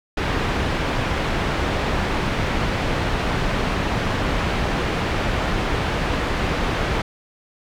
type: low-pass noise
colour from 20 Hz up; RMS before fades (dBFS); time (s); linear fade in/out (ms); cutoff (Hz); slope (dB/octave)
pink; -22; 0.17-7.02; 5; 2800; 12
effects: none